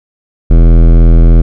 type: tone with hard clipping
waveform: sine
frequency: 41.56 Hz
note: E1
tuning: 15 cents sharp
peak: -3 dBFS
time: 0.5-1.42 s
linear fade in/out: 10 ms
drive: 17 dB
effects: none